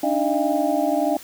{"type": "tone cluster", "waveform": "sine", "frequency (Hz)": [286.8, 307.8, 608, 681, 807], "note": ["D4", "D#4", "D#5", "F5", "G#5"], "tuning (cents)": [-41, -19, -40, -44, -50], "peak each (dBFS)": [-24, -25, -24, -24, -27], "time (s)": [0.03, 1.17], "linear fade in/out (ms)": 5, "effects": ["white hiss -42 dBFS RMS until 1.23 s"]}